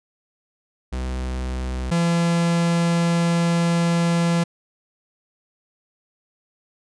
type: tone pair in turn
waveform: 45% pulse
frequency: 63.6 / 169.79 Hz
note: C2 / F3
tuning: -48 / -49 cents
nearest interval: octave + perfect fourth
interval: 1699 cents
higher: second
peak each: -24 / -17 dBFS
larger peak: second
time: 0.92-1.91 / 1.91-4.44 s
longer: second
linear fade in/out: 10 ms
effects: resampled to 22050 Hz